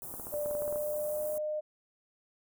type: band-stop noise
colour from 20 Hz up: white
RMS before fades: -43 dBFS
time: 0.02-1.38 s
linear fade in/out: 0 ms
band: 1000 to 9200 Hz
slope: 24 dB/octave
type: clicks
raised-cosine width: 1 ms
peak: -29 dBFS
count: 11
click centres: 0.14 / 0.198 / 0.269 / 0.34 / 0.46 / 0.511 / 0.551 / 0.621 / 0.679 / 0.726 / 0.759 s
type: tone with pitch glide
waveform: sine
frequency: 590 to 609 Hz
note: D5 to D#5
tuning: +8 to -37 cents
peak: -31 dBFS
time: 0.32-1.61 s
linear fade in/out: 20 ms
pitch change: +55 cents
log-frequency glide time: 0.58-1.46 s
effects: none